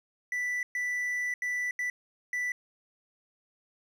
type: tone bursts at uneven times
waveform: triangle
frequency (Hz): 1975.5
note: B6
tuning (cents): 0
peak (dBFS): -27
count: 5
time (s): 0.32-0.63 / 0.75-1.34 / 1.42-1.71 / 1.79-1.9 / 2.33-2.52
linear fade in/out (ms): 2
effects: none